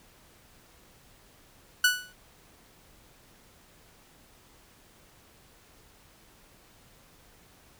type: tone with exponential decay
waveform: sawtooth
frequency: 1480 Hz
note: F#6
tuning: in tune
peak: -13 dBFS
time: 1.84-2.13 s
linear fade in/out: 5 ms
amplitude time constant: 61 ms
effects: pink hiss -58 dBFS RMS until 7.79 s